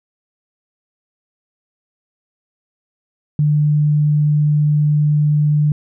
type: tone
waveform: sine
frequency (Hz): 149.2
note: D3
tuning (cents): +28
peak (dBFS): -11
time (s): 3.39-5.72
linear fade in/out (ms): 2
effects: none